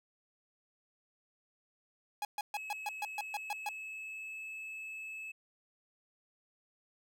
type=tone bursts; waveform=45% pulse; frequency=830.6 Hz; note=G#5; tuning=in tune; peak=-34 dBFS; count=10; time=2.22-3.69 s; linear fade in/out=2 ms; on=30 ms; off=130 ms
type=tone with pitch glide; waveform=triangle; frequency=2576 to 2600 Hz; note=E7 to E7; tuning=-41 to -24 cents; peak=-40 dBFS; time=2.54-5.32 s; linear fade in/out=10 ms; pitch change=+17 cents; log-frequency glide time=2.94-4.38 s
effects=none